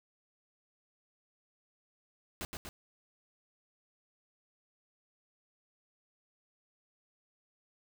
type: noise with echo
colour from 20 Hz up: pink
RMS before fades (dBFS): -39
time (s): 2.41-2.45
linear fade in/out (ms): 0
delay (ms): 120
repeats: 2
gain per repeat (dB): -3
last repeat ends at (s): 2.69
effects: none